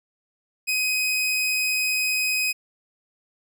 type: tone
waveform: sawtooth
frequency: 2515 Hz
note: D#7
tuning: 18 cents sharp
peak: -18 dBFS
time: 0.67-2.53 s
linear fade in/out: 20 ms
effects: none